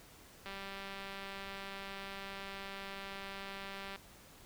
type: click train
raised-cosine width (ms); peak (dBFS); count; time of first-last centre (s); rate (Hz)
0.3; -29; 687; 0.46-3.96; 196
effects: pink hiss -58 dBFS RMS until 4.45 s